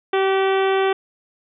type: harmonic tone with a mistuned harmonic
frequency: 385.7 Hz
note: G4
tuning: 28 cents flat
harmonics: 1 / 2 / 3 / 4 / 5 / 6 / 7 / 8 / 9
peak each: -17 / -23 / -27 / -29 / -31 / -33 / -34 / -35 / -36 dBFS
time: 0.13-0.93 s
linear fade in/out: 5 ms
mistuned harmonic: 4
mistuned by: -18 cents
effects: none